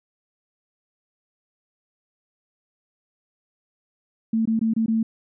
sine tone with dropouts, 223.8 Hz, A3, 30 cents sharp, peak -18 dBFS, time 4.33-5.03 s, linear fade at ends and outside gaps 5 ms, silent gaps 4.455-4.474 / 4.593-4.612 / 4.737-4.763 / 4.861-4.881 s, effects none

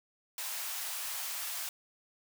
white high-pass noise, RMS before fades -38 dBFS, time 0.38-1.69 s, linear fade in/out 2 ms, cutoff 670 Hz, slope 24 dB/octave, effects none

